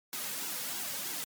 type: noise with flanger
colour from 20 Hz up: white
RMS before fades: -37 dBFS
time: 0.13-1.24 s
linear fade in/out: 0 ms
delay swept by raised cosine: 1.6 to 3 ms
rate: 3.1 Hz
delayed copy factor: -0.7
effects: high-pass 150 Hz 12 dB/octave + MP3 96 kbps